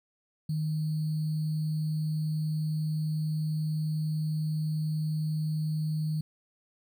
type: tone with sample-and-hold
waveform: sine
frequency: 155.2 Hz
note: D#3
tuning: 4 cents flat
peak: -27 dBFS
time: 0.49-6.21 s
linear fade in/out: 5 ms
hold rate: 4410 Hz
effects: none